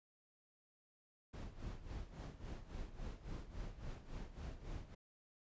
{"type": "noise with tremolo", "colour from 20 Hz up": "brown", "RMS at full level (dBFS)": -45, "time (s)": [1.33, 4.95], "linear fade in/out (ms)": 10, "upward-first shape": "sine", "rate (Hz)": 3.6, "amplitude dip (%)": 75, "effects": ["resampled to 16000 Hz"]}